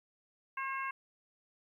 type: harmonic tone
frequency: 538 Hz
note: C5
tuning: 48 cents sharp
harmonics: 2 / 3 / 4 / 5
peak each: -37 / -41 / -43 / -45 dBFS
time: 0.57-0.91 s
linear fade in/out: 5 ms
effects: 12-bit